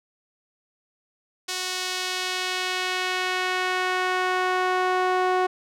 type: tone with band-pass filter sweep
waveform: sawtooth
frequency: 368.2 Hz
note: F#4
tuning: 8 cents flat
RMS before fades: -25 dBFS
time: 1.48-5.47 s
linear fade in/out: 10 ms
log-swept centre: 5400 to 810 Hz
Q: 0.9
effects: none